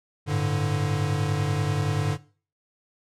square chord, G suspended second, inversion none, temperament equal with one note detuned, 99.6 / 110 / 146.83 Hz, G2 / A2 / D3, +28 / 0 / 0 cents, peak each -28 / -31 / -26 dBFS, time 0.26-2.18 s, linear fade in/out 50 ms, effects noise-tail reverb RT60 0.4 s tail -19 dB re dry + low-pass 9000 Hz 12 dB/octave

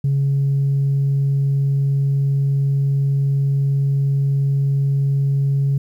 sine tone, 138.59 Hz, C#3, in tune, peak -13 dBFS, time 0.04-5.78 s, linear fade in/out 5 ms, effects tanh soft clip ceiling -12 dBFS + 9-bit

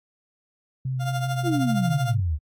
sine tone with vibrato, 129.7 Hz, C3, 15 cents flat, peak -24 dBFS, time 0.85-2.2 s, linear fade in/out 5 ms, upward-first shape square, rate 5 Hz, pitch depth 16 cents each way
30% pulse tone with tremolo, 700 Hz, F5, 4 cents sharp, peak -23 dBFS, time 0.99-2.15 s, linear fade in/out 50 ms, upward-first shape triangle, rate 13 Hz, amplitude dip 80%
sine exponential sweep, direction down, 365.3 to 70.3 Hz, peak -21 dBFS, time 1.43-2.39 s, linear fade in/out 50 ms
effects AAC 64 kbps

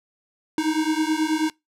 square beating tone pair, 308.7 / 318 Hz, D#4 / D#4, -14 / +38 cents, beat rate 9.3 Hz, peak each -24 dBFS, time 0.58-1.5 s, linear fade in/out 2 ms, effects noise-tail reverb RT60 0.2 s tail -24 dB re dry + low-pass 10000 Hz 12 dB/octave

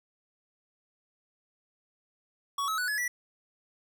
square tone with pitch steps, 1122 / 1288.8 / 1480.5 / 1700.6 / 1953.5 Hz, C#6 / E6 / F#6 / G#6 / B6, +21 / -39 / +1 / +41 / -19 cents, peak -29 dBFS, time 2.58-3.08 s, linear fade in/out 5 ms, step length 100 ms, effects none

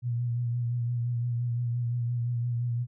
sine tone with vibrato, 120 Hz, B2, 49 cents flat, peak -26 dBFS, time 0.02-2.87 s, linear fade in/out 50 ms, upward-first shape sine, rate 5.8 Hz, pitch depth 33 cents each way, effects none

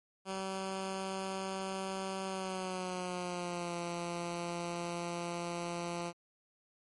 10% pulse tone with pitch glide, 191.3 to 172.41 Hz, G3 to F3, -42 to -22 cents, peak -28 dBFS, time 0.25-6.13 s, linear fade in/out 50 ms, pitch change -180 cents, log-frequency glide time 2.25-3.75 s, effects MP3 48 kbps

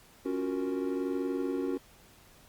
triangle chord, Gb major seventh, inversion second, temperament equal, 277.2 / 349.2 / 370 / 466.2 Hz, Db4 / F4 / Gb4 / Bb4, 0 / 0 / 0 / 0 cents, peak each -31 / -37 / -32 / -36 dBFS, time 0.25-1.78 s, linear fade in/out 10 ms, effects pink hiss -58 dBFS RMS until 2.48 s + Opus 48 kbps

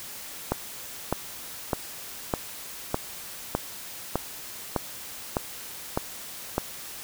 click train, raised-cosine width 1 ms, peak -9 dBFS, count 11, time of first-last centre 0.52-6.581 s, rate 1.65 Hz, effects white hiss -40 dBFS RMS until 7.03 s

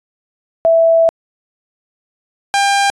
sine / sawtooth tone pair in turn, 659.3 / 798.7 Hz, E5 / G5, 0 / +32 cents, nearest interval minor third, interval 332 cents, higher second, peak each -7 dBFS, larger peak neither, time 0.65-1.09 / 2.54-2.9 s, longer first, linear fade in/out 0 ms, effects resampled to 22050 Hz

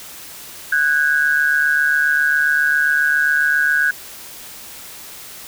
sine tone pair together, 1487.6 / 1635 Hz, F#6 / G#6, +9 / -28 cents, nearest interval major second, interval 163 cents, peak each -16 dBFS, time 0.72-3.91 s, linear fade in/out 5 ms, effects white hiss -36 dBFS RMS until 5.47 s

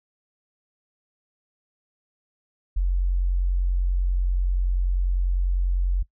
sine tone, 45.1 Hz, F#1, 44 cents flat, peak -19 dBFS, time 2.76-6.03 s, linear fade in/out 10 ms, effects noise-tail reverb RT60 0.1 s tail -19 dB re dry

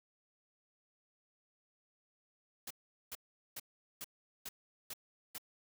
white noise bursts, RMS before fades -44 dBFS, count 7, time 2.67-5.382 s, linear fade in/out 5 ms, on 36 ms, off 410 ms, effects none

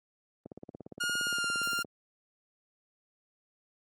click train, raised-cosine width 2 ms, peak -29 dBFS, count 25, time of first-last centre 0.46-1.847 s, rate 17.3 Hz
sawtooth tone with pitch glide, 1427 to 1396.8 Hz, F6 to F6, +37 to 0 cents, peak -26 dBFS, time 1-1.83 s, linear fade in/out 10 ms, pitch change -37 cents, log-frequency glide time 1.23-1.47 s
effects high-pass 150 Hz 12 dB/octave + Opus 32 kbps

